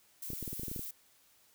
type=noise; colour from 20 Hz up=violet; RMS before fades=-42 dBFS; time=0.22-0.91 s; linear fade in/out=5 ms
type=clicks; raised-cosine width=3 ms; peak=-29 dBFS; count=11; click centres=0.303 / 0.333 / 0.427 / 0.478 / 0.53 / 0.596 / 0.633 / 0.682 / 0.715 / 0.762 / 0.794 s
effects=white hiss -66 dBFS RMS until 1.54 s